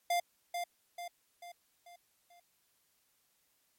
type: tone with echo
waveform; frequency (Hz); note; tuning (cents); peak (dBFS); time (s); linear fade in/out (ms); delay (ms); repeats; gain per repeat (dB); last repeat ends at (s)
square; 698.5; F5; 0; -29; 0.1-0.2; 5; 440; 5; -6; 2.4
effects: white hiss -74 dBFS RMS until 3.78 s + MP3 64 kbps